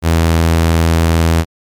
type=tone; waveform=sawtooth; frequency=82.41 Hz; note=E2; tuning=in tune; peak=-5 dBFS; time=0.02-1.45 s; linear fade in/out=50 ms; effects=MP3 96 kbps